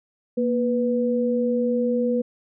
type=tone pair together; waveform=sine; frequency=236 / 492.6 Hz; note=A#3 / B4; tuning=+22 / -5 cents; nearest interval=octave + minor second; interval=1273 cents; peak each=-22 dBFS; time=0.37-2.22 s; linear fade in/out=10 ms; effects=none